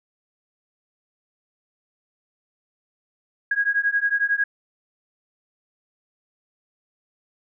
sine beating tone pair, 1639 / 1650 Hz, G#6 / G#6, -23 / -12 cents, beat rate 11 Hz, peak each -22 dBFS, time 3.51-4.44 s, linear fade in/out 5 ms, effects none

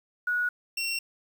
sine / 25% pulse tone pair in turn, 1460 / 2728 Hz, F#6 / F7, -24 / -41 cents, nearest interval major seventh, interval 1083 cents, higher second, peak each -24 / -24 dBFS, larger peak neither, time 0.27-0.49 / 0.77-0.99 s, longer neither, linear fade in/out 5 ms, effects 9-bit

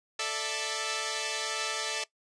5% pulse chord, A suspended fourth, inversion none, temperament equal with one note detuned, 440 / 590.4 / 659.3 Hz, A4 / D5 / E5, 0 / +9 / 0 cents, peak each -23 / -24 / -25 dBFS, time 0.19-2.04 s, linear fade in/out 5 ms, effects noise-tail reverb RT60 0.1 s tail -19 dB re dry + resampled to 22050 Hz

